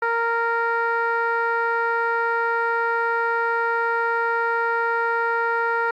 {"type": "tone with low-pass filter", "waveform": "15% pulse", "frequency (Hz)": 463.8, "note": "A#4", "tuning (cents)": -9, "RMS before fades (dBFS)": -22, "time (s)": [0.02, 5.91], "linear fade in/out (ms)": 5, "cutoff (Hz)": 1500, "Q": 1.9, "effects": ["AAC 64 kbps"]}